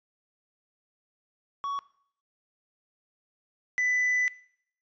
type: tone pair in turn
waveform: triangle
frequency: 1121 / 1993.5 Hz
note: C#6 / B6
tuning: +19 / +16 cents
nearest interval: minor seventh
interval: 997 cents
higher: second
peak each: -27 / -22 dBFS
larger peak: second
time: 1.64-1.79 / 3.78-4.28 s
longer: second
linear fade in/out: 0 ms
effects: noise-tail reverb RT60 0.6 s tail -19 dB re dry + resampled to 16000 Hz